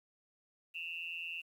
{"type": "tone with amplitude modulation", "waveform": "sine", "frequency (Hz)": 2710, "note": "E7", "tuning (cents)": 47, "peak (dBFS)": -35, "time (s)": [0.74, 1.42], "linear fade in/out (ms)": 20, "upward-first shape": "sine", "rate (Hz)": 169, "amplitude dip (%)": 95, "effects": ["11-bit"]}